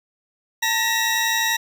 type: tone pair together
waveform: 20% pulse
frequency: 898.5 / 1908 Hz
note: A5 / A#6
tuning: +36 / +40 cents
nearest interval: octave + minor second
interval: 1304 cents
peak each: -19 / -15 dBFS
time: 0.62-1.57 s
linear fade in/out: 10 ms
effects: none